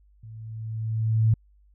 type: tone with level ramp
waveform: sine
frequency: 111 Hz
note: A2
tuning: 16 cents sharp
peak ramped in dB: -40 to -15 dBFS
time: 0.23-1.34 s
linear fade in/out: 5 ms
effects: added 50 Hz sine -55 dBFS peak until 1.74 s